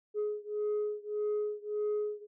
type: beating tone pair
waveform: sine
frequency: 419.2 / 420.9 Hz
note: G#4 / G#4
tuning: +16 / +23 cents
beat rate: 1.7 Hz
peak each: -32 / -33 dBFS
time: 0.14-2.27 s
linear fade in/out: 50 ms
effects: tanh soft clip ceiling -27 dBFS